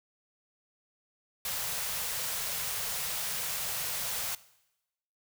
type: band-stop noise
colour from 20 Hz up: white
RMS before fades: -34 dBFS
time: 1.45-4.35 s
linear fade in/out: 2 ms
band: 200 to 430 Hz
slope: 48 dB/octave
effects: noise-tail reverb RT60 0.9 s tail -19 dB re dry